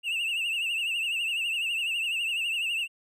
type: tone with vibrato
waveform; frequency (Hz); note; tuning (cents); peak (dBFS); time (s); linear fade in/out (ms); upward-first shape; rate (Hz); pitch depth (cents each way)
triangle; 2736; F7; -36; -25; 0.03-2.88; 50; triangle; 12; 110
effects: none